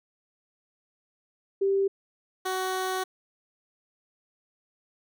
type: tone pair in turn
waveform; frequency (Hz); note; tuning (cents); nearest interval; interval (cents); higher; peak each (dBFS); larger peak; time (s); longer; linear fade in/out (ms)
sine / 15% pulse; 392 / 374.2; G4 / F#4; 0 / +20; minor second; 80; first; -21; neither; 1.61-1.88 / 2.45-3.04; second; 10
effects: none